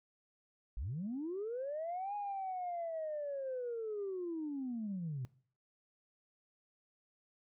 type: linear two-way sweep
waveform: sine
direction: up then down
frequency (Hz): 43.65 to 830.6 to 120.7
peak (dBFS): -36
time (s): 0.77-5.25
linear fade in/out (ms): 0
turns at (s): 2.15
effects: noise-tail reverb RT60 0.5 s tail -21 dB re dry + tanh soft clip ceiling -33 dBFS